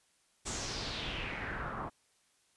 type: noise with low-pass filter sweep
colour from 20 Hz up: pink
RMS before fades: -39 dBFS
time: 0.45-1.9 s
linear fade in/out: 20 ms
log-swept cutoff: 7900 to 1000 Hz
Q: 3.4
effects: white hiss -71 dBFS RMS until 2.56 s + resampled to 24000 Hz